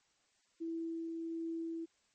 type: tone with tremolo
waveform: sine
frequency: 329.6 Hz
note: E4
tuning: in tune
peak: -36 dBFS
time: 0.6-1.86 s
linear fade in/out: 20 ms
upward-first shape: triangle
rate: 1.4 Hz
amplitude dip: 25%
effects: white hiss -74 dBFS RMS until 2.14 s + MP3 32 kbps